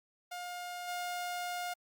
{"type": "tone with level steps", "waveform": "sawtooth", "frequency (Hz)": 711, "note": "F5", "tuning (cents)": 31, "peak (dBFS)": [-36, -32], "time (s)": [0.31, 1.74], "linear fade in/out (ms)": 10, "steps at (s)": 0.87, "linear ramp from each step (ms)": 20, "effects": ["Opus 48 kbps"]}